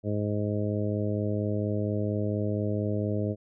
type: harmonic tone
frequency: 104.3 Hz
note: G#2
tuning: 8 cents sharp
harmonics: 1 / 2 / 3 / 4 / 5 / 6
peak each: -29 / -32 / -34 / -35 / -36 / -37 dBFS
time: 0.03-3.36 s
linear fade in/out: 50 ms
effects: none